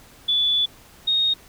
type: tone pair in turn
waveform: sine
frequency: 3456 / 3723 Hz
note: A7 / A#7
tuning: -32 / -3 cents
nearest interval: minor second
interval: 129 cents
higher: second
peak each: -17 dBFS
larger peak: neither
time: 0.28-0.66 / 1.07-1.34 s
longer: first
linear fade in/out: 10 ms
effects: pink hiss -49 dBFS RMS until 1.48 s